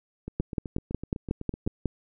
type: two click trains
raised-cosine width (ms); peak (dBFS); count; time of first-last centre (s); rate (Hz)
3; -22 / -13; 12 / 9; 0.28-1.665 / 0.4-1.857; 7.94 / 5.49
effects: none